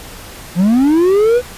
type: linear sweep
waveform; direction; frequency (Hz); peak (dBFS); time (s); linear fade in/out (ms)
triangle; up; 164.81 to 503; -6; 0.55-1.42; 50
effects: pink hiss -33 dBFS RMS until 1.57 s + resampled to 32000 Hz